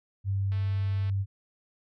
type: tone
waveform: sine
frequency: 98 Hz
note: G2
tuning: in tune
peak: -25 dBFS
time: 0.24-1.26 s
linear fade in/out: 50 ms
type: click train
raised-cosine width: 0.3 ms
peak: -34 dBFS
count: 128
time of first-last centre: 0.52-1.097 s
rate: 220 Hz
effects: none